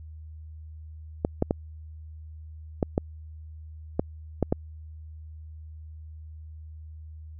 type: clicks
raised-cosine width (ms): 2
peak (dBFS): -9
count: 8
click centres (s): 1.249 / 1.424 / 1.509 / 2.828 / 2.979 / 3.995 / 4.427 / 4.525
effects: added 78 Hz sine -40 dBFS peak until 7.39 s